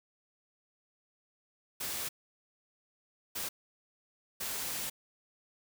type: noise bursts at uneven times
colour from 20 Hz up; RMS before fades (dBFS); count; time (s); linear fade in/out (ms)
white; -37; 3; 1.8-2.09 / 3.35-3.49 / 4.4-4.9; 10
effects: none